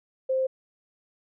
sine tone, 524 Hz, C5, 2 cents sharp, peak -22 dBFS, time 0.29-0.47 s, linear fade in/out 10 ms, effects none

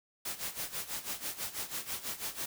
white noise with tremolo, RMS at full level -36 dBFS, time 0.25-2.46 s, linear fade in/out 5 ms, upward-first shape sine, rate 6.1 Hz, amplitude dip 80%, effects none

